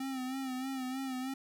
square tone with vibrato, 261.6 Hz, C4, in tune, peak -36 dBFS, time 0-1.34 s, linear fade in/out 5 ms, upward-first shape sine, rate 3.2 Hz, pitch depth 52 cents each way, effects none

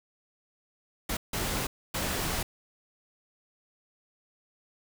pink noise bursts at uneven times, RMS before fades -31 dBFS, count 3, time 1.09-1.17 / 1.33-1.67 / 1.94-2.43 s, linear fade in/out 5 ms, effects none

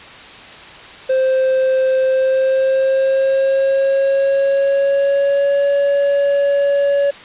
triangle tone with pitch glide, 523.3 to 564.1 Hz, C5 to C#5, 0 to +30 cents, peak -10 dBFS, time 1.09-7.11 s, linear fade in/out 10 ms, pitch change +130 cents, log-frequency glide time 2.03-5.68 s, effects white hiss -36 dBFS RMS until 7.24 s + resampled to 8000 Hz

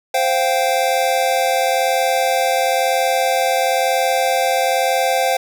square chord, C suspended fourth, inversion none, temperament equal with one note detuned, 523.3 / 698.5 / 779.5 Hz, C5 / F5 / G5, 0 / 0 / -10 cents, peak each -20 dBFS, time 0.14-5.37 s, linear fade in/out 5 ms, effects none

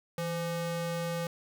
square ring-modulated tone, 338.8 Hz, E4, 48 cents sharp, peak -29 dBFS, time 0.18-1.27 s, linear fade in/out 2 ms, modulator 175 Hz, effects none

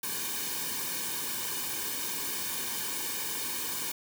white noise with comb filter, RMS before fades -34 dBFS, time 0.03-3.92 s, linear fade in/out 5 ms, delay 1.5 ms, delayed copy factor -0.9, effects none

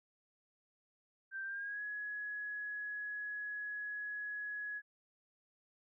sine tone with pitch glide, 1568 to 1680.5 Hz, G6 to G#6, 0 to +20 cents, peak -39 dBFS, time 1.31-4.82 s, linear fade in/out 50 ms, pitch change +120 cents, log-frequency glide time 1.44-1.82 s, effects none

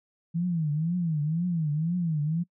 sine tone with vibrato, 162.4 Hz, E3, 26 cents flat, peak -24 dBFS, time 0.34-2.44 s, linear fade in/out 20 ms, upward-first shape triangle, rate 2 Hz, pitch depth 200 cents each way, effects noise-tail reverb RT60 0.1 s tail -26 dB re dry

